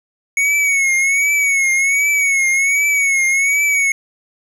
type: tone with vibrato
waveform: square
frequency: 2217 Hz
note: C#7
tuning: in tune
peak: -13 dBFS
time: 0.37-3.92 s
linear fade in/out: 2 ms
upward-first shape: triangle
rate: 1.3 Hz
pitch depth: 82 cents each way
effects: low-pass 11000 Hz 12 dB/octave + 8-bit